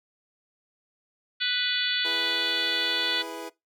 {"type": "harmonic tone", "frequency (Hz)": 493.9, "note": "B4", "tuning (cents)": 0, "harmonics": [3, 4, 5, 6, 7, 8, 9], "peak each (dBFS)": [-31, -34, -34, -32, -28, -33, -33], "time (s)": [1.4, 3.23], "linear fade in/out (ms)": 20}
{"type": "chord", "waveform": "25% pulse", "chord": "E major", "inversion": "none", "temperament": "equal", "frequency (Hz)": [329.6, 415.3, 493.9], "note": ["E4", "G#4", "B4"], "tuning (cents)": [0, 0, 0], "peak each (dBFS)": [-35, -37, -35], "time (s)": [2.04, 3.5], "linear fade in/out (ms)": 20}
{"effects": ["noise-tail reverb RT60 0.2 s tail -21 dB re dry"]}